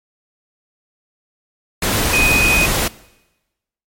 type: tone in noise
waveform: sine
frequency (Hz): 2500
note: D#7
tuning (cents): +8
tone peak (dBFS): -13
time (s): 2.13-2.66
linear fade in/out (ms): 5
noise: pink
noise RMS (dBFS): -17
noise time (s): 1.82-2.88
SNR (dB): +1
effects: noise-tail reverb RT60 1.0 s tail -21 dB re dry + MP3 64 kbps